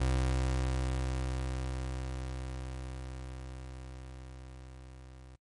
30% pulse tone with level ramp, 64.5 Hz, C2, 24 cents flat, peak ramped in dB -24 to -47 dBFS, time 0-5.36 s, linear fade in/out 10 ms, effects noise-tail reverb RT60 0.1 s tail -21 dB re dry + MP3 48 kbps

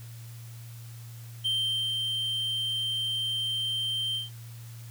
triangle tone with ADSR envelope, 3136 Hz, G7, in tune, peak -23 dBFS, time 1.44-4.3 s, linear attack 18 ms, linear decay 460 ms, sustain -3 dB, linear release 150 ms, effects added 116 Hz sine -41 dBFS peak until 4.9 s + white hiss -53 dBFS RMS until 4.9 s

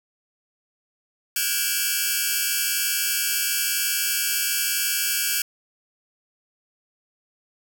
5% pulse tone cluster, 1447 / 1571 / 1652 / 2327 / 2660 Hz, F#6 / G6 / G#6 / D7 / E7, -39 / +3 / -10 / -17 / +15 cents, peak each -18 dBFS, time 1.36-5.42 s, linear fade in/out 2 ms, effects none

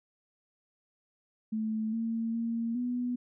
sine tone with pitch steps, 218.7 / 227.3 / 230.5 / 245.7 Hz, A3 / A#3 / A#3 / B3, -10 / -43 / -19 / -9 cents, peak -29 dBFS, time 1.52-3.16 s, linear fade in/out 10 ms, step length 410 ms, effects none

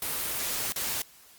white noise with dropouts, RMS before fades -31 dBFS, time 0.02-1.02 s, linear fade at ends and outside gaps 2 ms, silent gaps 0.723-0.76 s, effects white hiss -55 dBFS RMS until 1.38 s + Opus 32 kbps

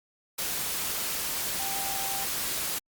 sine tone in noise, 784 Hz, G5, in tune, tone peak -36 dBFS, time 1.59-2.25 s, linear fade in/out 10 ms, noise white, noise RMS -31 dBFS, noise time 0.38-2.79 s, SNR -8 dB, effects Opus 48 kbps

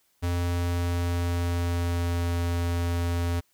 square tone with pitch glide, 87.31 to 86.16 Hz, F2 to F2, 0 to -23 cents, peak -25 dBFS, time 0.22-3.41 s, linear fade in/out 20 ms, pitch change -23 cents, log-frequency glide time 0.35-2.31 s, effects white hiss -68 dBFS RMS until 3.53 s

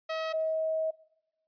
sawtooth / sine tone pair in turn, 640 / 636.9 Hz, D#5 / D#5, +49 / +40 cents, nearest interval unison, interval 9 cents, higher first, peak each -27 dBFS, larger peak neither, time 0.09-0.33 / 0.33-0.91 s, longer second, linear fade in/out 10 ms, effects noise-tail reverb RT60 0.9 s tail -21 dB re dry + resampled to 11025 Hz

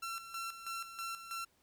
sawtooth tone with tremolo, 1353 Hz, E6, 45 cents sharp, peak -35 dBFS, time 0.02-1.45 s, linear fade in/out 10 ms, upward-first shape square, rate 3.1 Hz, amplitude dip 65%, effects pink hiss -72 dBFS RMS until 1.62 s

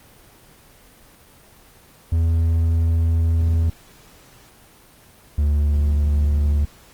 triangle tone pair in turn, 82.41 / 73.25 Hz, E2 / D2, 0 / -4 cents, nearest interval major second, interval 204 cents, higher first, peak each -13 dBFS, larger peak neither, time 2.12-3.7 / 5.38-6.65 s, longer first, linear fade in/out 5 ms, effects pink hiss -49 dBFS RMS until 6.93 s + Opus 24 kbps

